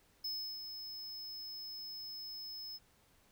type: tone with ADSR envelope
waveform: square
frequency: 5200 Hz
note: E8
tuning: 24 cents flat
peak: -37 dBFS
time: 0.24-2.79 s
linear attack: 8 ms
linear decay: 340 ms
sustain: -7 dB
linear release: 35 ms
effects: pink hiss -69 dBFS RMS until 3.31 s